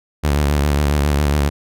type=tone with vibrato; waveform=sawtooth; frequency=72.6 Hz; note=D2; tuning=19 cents flat; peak=-10 dBFS; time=0.23-1.5 s; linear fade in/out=20 ms; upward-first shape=sine; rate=7.3 Hz; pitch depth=67 cents each way; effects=none